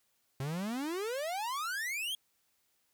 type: exponential sweep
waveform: 45% pulse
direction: up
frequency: 129.5 to 3322 Hz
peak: -34 dBFS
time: 0.4-2.15 s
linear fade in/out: 2 ms
effects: white hiss -75 dBFS RMS until 2.93 s